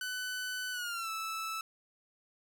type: tone with pitch glide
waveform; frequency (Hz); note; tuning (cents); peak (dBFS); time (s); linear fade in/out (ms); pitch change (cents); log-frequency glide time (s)
sawtooth; 1500 to 1313.4; F#6 to E6; +23 to -7; -32; 0.01-1.61; 2; -230; 0.72-1.1
effects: none